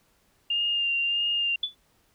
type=tone with vibrato; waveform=sine; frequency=2805 Hz; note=F7; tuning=7 cents sharp; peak=-23 dBFS; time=0.5-1.56 s; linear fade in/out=5 ms; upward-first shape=sine; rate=1.6 Hz; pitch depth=21 cents each way
type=tone with exponential decay; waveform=sine; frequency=3462 Hz; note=A7; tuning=29 cents flat; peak=-21 dBFS; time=1.63-1.75 s; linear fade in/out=5 ms; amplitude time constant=25 ms
effects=pink hiss -66 dBFS RMS until 2.14 s